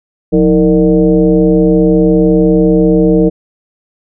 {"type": "tone with frequency modulation", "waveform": "sine", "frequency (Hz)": 319.2, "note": "D#4", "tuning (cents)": 44, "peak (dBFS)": -5, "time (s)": [0.32, 3.3], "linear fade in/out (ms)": 20, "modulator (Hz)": 141, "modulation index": 1.4, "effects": []}